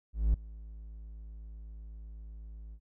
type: tone with ADSR envelope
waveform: triangle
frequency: 54 Hz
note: A1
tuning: 32 cents flat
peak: -19 dBFS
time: 0.13-2.8 s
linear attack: 210 ms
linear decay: 5 ms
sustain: -22 dB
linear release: 67 ms
effects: none